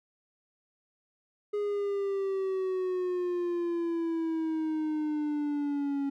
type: exponential sweep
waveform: triangle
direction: down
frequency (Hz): 415.3 to 277.2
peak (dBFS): -26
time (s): 1.53-6.1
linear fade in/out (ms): 10
effects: none